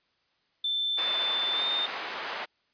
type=tone with pitch glide; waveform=sine; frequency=3541 to 3622 Hz; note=A7 to A7; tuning=+10 to +49 cents; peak=-26 dBFS; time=0.64-1.86 s; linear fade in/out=5 ms; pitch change=+39 cents; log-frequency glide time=1.53-1.65 s
type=band-pass noise; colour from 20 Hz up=pink; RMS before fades=-36 dBFS; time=0.97-2.46 s; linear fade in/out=20 ms; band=690 to 3400 Hz; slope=12 dB/octave
effects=white hiss -71 dBFS RMS until 2.73 s + resampled to 11025 Hz